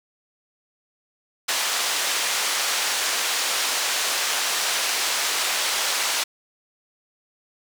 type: band-pass noise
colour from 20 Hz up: white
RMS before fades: -24 dBFS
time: 1.48-6.24 s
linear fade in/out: 10 ms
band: 580 to 6600 Hz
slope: 12 dB/octave
effects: none